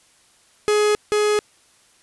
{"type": "tone pair in turn", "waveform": "45% pulse", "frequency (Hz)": [420, 420], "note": ["G#4", "G#4"], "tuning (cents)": [19, 19], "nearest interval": "unison", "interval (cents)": 0, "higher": "neither", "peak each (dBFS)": [-15, -16], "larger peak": "first", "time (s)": [[0.68, 0.95], [1.12, 1.39]], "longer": "neither", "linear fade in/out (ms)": 0, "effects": ["white hiss -56 dBFS RMS until 2.02 s", "resampled to 24000 Hz"]}